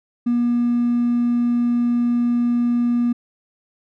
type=tone with hard clipping; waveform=triangle; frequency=239.8 Hz; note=A#3; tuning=49 cents sharp; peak=-16 dBFS; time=0.26-3.13 s; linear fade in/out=10 ms; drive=4 dB; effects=none